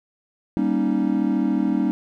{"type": "chord", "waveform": "triangle", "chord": "Eb dominant seventh", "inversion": "first", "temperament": "equal with one note detuned", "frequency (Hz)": [196, 235.7, 277.2, 311.1], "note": ["G3", "Bb3", "Db4", "Eb4"], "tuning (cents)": [0, 19, 0, 0], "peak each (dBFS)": -22, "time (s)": [0.57, 1.91], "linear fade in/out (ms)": 0, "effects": []}